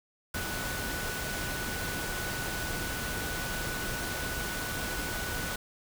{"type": "tone in noise", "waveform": "sine", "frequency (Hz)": 1483, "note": "F#6", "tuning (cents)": 4, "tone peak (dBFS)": -38, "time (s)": [0.34, 5.56], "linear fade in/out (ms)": 5, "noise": "pink", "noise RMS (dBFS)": -35, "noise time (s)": [0.34, 5.56], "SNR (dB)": -6, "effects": []}